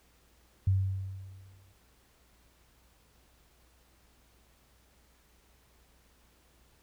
sine tone with exponential decay, 95.8 Hz, G2, 39 cents flat, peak -21 dBFS, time 0.67-1.73 s, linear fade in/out 5 ms, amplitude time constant 230 ms, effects added 60 Hz sine -66 dBFS peak until 6.82 s + pink hiss -66 dBFS RMS until 6.82 s

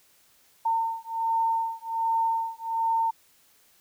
sine beating tone pair, 907 / 908.3 Hz, A#5 / A#5, -48 / -45 cents, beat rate 1.3 Hz, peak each -27 dBFS, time 0.65-3.11 s, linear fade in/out 10 ms, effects white hiss -61 dBFS RMS until 3.8 s

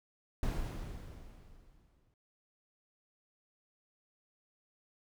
brown noise with exponential decay, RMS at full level -32 dBFS, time 0.43-2.14 s, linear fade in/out 1 ms, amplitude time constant 370 ms, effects none

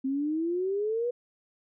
sine exponential sweep, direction up, 261.6 to 493.9 Hz, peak -26 dBFS, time 0.04-1.11 s, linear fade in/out 10 ms, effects none

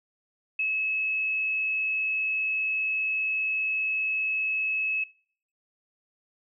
sine tone, 2585 Hz, E7, 34 cents flat, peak -24 dBFS, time 0.59-5.04 s, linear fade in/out 5 ms, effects noise-tail reverb RT60 0.6 s tail -24 dB re dry

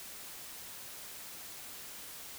silence, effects white hiss -47 dBFS RMS until 2.38 s

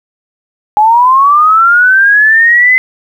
sine linear sweep, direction up, 830.6 to 2049 Hz, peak -3 dBFS, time 0.77-2.78 s, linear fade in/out 0 ms, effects 7-bit

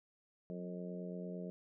harmonic tone with a mistuned harmonic, 88.7 Hz, F2, 27 cents sharp, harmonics 2 / 3 / 4 / 5 / 6 / 7, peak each -43 / -55 / -51 / -49 / -53 / -51 dBFS, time 0.5-1.5 s, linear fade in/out 0 ms, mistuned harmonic 2, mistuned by +31 cents, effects none

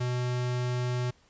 square tone, 124 Hz, B2, 7 cents sharp, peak -28 dBFS, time 0-1.11 s, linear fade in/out 10 ms, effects pink hiss -63 dBFS RMS until 1.29 s + resampled to 16000 Hz

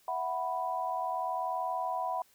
sine chord, E suspended second, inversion none, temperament equal, 659.3 / 740 / 987.8 Hz, E5 / F#5 / B5, 0 / 0 / 0 cents, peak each -38 / -34 / -34 dBFS, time 0.08-2.22 s, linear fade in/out 2 ms, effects white hiss -65 dBFS RMS until 2.34 s

